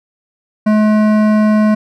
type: tone with hard clipping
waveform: triangle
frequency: 213.6 Hz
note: G#3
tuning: 49 cents sharp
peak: -10 dBFS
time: 0.66-1.75 s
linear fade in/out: 10 ms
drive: 18 dB
effects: none